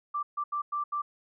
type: tone bursts at uneven times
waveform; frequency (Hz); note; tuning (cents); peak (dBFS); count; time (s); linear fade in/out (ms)
sine; 1174.7; D6; 0; -28; 5; 0.14-0.23 / 0.37-0.44 / 0.52-0.62 / 0.72-0.84 / 0.92-1.02; 10
effects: none